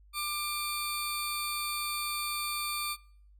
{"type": "tone pair together", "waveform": "20% pulse", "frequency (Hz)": [1192, 4500], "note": ["D6", "C#8"], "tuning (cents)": [25, 25], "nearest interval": "octave + major seventh", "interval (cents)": 2300, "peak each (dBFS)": [-28, -31], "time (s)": [0.13, 2.97], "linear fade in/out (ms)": 50, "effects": ["noise-tail reverb RT60 0.6 s tail -25 dB re dry", "added 50 Hz sine -55 dBFS peak until 3.39 s"]}